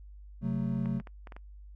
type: chord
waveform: triangle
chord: F# diminished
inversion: second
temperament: just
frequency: 133.2 / 185 / 222 Hz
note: C3 / F#3 / A3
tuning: +31 / 0 / +16 cents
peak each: -31 dBFS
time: 0.41-1.02 s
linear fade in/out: 50 ms
type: clicks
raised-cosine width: 0.5 ms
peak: -31 dBFS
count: 6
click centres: 0.858 / 1 / 1.072 / 1.272 / 1.322 / 1.365 s
effects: noise-tail reverb RT60 0.1 s tail -25 dB re dry + added 50 Hz sine -46 dBFS peak until 1.75 s